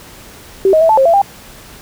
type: tone with pitch steps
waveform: sine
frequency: 386.1 / 630 / 653 / 874 / 535 / 672 / 797 Hz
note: G4 / D#5 / E5 / A5 / C5 / E5 / G5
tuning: -26 / +21 / -17 / -12 / +38 / +33 / +28 cents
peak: -6 dBFS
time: 0.65-1.217 s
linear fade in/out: 2 ms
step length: 81 ms
effects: pink hiss -37 dBFS RMS until 1.81 s